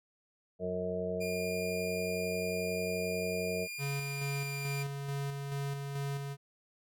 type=harmonic tone; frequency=91.2 Hz; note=F#2; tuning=24 cents flat; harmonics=1 / 2 / 4 / 5 / 6 / 7; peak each=-46 / -39 / -45 / -36 / -45 / -37 dBFS; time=0.59-3.68 s; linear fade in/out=50 ms
type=tone with pitch glide; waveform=sawtooth; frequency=2411 to 2392 Hz; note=D7 to D7; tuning=+45 to +31 cents; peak=-36 dBFS; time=1.2-4.84 s; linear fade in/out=20 ms; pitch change=-14 cents; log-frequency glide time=3.91-4.53 s
type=tone with tremolo; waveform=square; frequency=140 Hz; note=C#3; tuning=18 cents sharp; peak=-34 dBFS; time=3.78-6.37 s; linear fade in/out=50 ms; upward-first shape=square; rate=2.3 Hz; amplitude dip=35%
effects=none